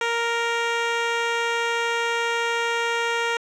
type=tone; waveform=10% pulse; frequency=466.2 Hz; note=A#4; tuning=in tune; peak=-13 dBFS; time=0.01-3.37 s; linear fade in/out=2 ms; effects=low-pass 5000 Hz 12 dB/octave